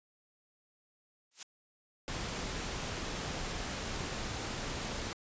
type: noise with exponential growth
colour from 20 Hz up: blue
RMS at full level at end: -33 dBFS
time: 1.31-1.43 s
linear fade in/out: 5 ms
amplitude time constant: 25 ms
type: noise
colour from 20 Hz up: pink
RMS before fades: -38 dBFS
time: 2.08-5.13 s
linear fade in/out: 0 ms
effects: resampled to 16000 Hz